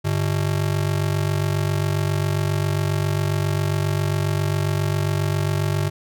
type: ring-modulated tone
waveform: square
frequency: 124.5 Hz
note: B2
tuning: 14 cents sharp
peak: -17 dBFS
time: 0.04-5.9 s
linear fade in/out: 20 ms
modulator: 23.7 Hz
effects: none